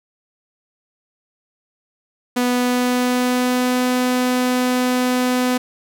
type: tone with pitch glide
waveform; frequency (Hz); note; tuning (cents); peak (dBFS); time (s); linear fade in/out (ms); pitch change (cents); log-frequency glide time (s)
sawtooth; 246.9 to 250.9; B3 to B3; 0 to +28; -12; 2.36-5.58; 10; +28; 2.47-3.85
effects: none